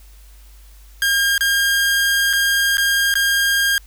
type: tone with dropouts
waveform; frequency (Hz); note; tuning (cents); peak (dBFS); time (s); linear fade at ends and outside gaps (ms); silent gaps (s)
sawtooth; 1613; G6; +49; -11; 1.02-3.78; 1; 1.379-1.408 / 2.33-2.334 / 2.771-2.781 / 3.14-3.154
effects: added 50 Hz sine -41 dBFS peak until 3.86 s + white hiss -52 dBFS RMS until 3.86 s